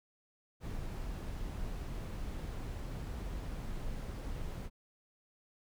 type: noise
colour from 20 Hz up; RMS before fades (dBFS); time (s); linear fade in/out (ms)
brown; -40; 0.6-4.7; 50
effects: none